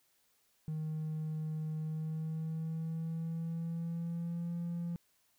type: tone with pitch glide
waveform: triangle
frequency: 156.1 to 171.21 Hz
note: D#3 to F3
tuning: +6 to -34 cents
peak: -32 dBFS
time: 0.68-4.96 s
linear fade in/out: 0 ms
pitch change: +160 cents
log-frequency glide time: 1.78-4.53 s
effects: tanh soft clip ceiling -30 dBFS + white hiss -73 dBFS RMS until 5.38 s